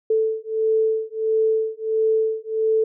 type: beating tone pair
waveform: sine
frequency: 440 / 441.5 Hz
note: A4 / A4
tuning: 0 / +6 cents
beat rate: 1.5 Hz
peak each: -21 dBFS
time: 0.1-2.84 s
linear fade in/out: 5 ms
effects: none